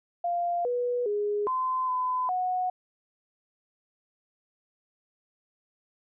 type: tone with pitch steps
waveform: sine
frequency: 696 / 488.7 / 413.8 / 1028 / 1011 / 734 Hz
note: F5 / B4 / G#4 / C6 / B5 / F#5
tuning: -6 / -18 / -6 / -31 / +40 / -14 cents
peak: -25 dBFS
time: 0.24-2.7 s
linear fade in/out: 5 ms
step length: 410 ms
effects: none